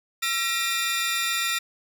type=tone cluster; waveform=sawtooth; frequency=1352 / 1898 / 2397 / 3609 Hz; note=E6 / A#6 / D7 / A7; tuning=+43 / +31 / +35 / +43 cents; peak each=-26 dBFS; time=0.22-1.59 s; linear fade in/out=10 ms; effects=none